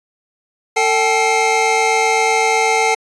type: tone cluster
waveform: square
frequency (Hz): 447.9 / 771 / 859 / 2124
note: A4 / G5 / A5 / C7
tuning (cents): +31 / -29 / -42 / +25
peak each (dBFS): -19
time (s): 0.76-2.95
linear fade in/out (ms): 10
effects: resampled to 22050 Hz